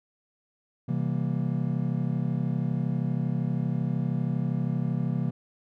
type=chord; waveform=triangle; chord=C dominant seventh; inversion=none; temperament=just; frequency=130.81 / 163.52 / 196.22 / 235.5 Hz; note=C3 / E3 / G3 / Bb3; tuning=0 / -14 / +2 / +18 cents; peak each=-27 / -27 / -32 / -31 dBFS; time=0.88-5.31 s; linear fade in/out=10 ms; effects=none